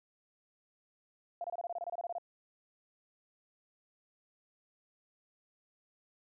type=tone bursts; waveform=sine; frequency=692 Hz; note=F5; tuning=16 cents flat; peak=-35 dBFS; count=14; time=1.41-2.183 s; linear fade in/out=2 ms; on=32 ms; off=25 ms; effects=none